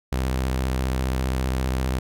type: tone with vibrato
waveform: sawtooth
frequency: 64.6 Hz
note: C2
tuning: 21 cents flat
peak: -18 dBFS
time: 0.12-1.99 s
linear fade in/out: 5 ms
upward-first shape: triangle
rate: 15 Hz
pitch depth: 78 cents each way
effects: none